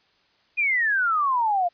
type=exponential sweep; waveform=sine; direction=down; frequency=2485 to 680 Hz; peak=-19 dBFS; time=0.57-1.69 s; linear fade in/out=20 ms; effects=white hiss -63 dBFS RMS until 1.73 s + resampled to 11025 Hz